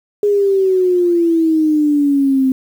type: exponential sweep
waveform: sine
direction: down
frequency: 415.3 to 259.8 Hz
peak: -10 dBFS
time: 0.23-2.52 s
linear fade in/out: 2 ms
effects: 7-bit

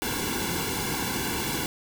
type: noise with comb filter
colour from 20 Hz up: pink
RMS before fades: -29 dBFS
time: 0.02-1.66 s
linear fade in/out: 0 ms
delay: 1.6 ms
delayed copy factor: -0.95
effects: none

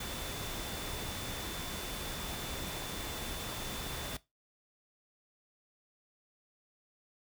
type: tone in noise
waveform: sine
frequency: 3520 Hz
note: A7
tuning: in tune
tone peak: -46 dBFS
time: 0-4.17 s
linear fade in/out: 5 ms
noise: pink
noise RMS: -40 dBFS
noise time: 0-4.17 s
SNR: -9 dB
effects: noise-tail reverb RT60 0.2 s tail -18 dB re dry

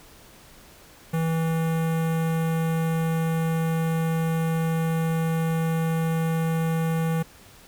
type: tone with notch filter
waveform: square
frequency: 163 Hz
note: E3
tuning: 19 cents flat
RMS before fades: -24 dBFS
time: 1.13-7.23 s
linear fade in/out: 10 ms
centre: 4700 Hz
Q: 0.66
effects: pink hiss -50 dBFS RMS until 7.67 s

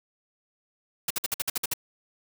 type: noise bursts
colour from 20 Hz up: white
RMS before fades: -27 dBFS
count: 9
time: 1.08-1.737 s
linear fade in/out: 5 ms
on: 25 ms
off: 54 ms
effects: none

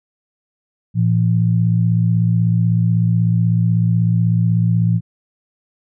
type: tone pair together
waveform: sine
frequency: 113.62 / 169.8 Hz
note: A#2 / F3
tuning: -44 / -48 cents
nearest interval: perfect fifth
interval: 696 cents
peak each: -14 / -16 dBFS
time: 0.94-5.01 s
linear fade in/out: 50 ms
effects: none

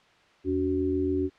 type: tone cluster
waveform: sine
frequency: 84.8 / 285.3 / 372.5 Hz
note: E2 / C#4 / F#4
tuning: +50 / +50 / +12 cents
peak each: -33 / -27 / -27 dBFS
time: 0.44-1.3 s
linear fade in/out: 50 ms
effects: white hiss -59 dBFS RMS until 1.38 s + low-pass 3000 Hz 12 dB/octave

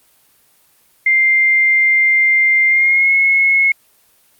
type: tone with pitch glide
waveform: sine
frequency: 2100 to 2177 Hz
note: C7 to C#7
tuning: +6 to -32 cents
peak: -9 dBFS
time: 1.06-3.72 s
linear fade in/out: 5 ms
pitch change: +62 cents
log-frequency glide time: 2.68-3.13 s
effects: white hiss -54 dBFS RMS until 4.39 s + Opus 24 kbps

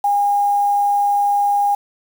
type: tone with quantisation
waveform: sine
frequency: 813 Hz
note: G#5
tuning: 37 cents flat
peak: -13 dBFS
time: 0.04-1.75 s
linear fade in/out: 5 ms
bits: 6
effects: none

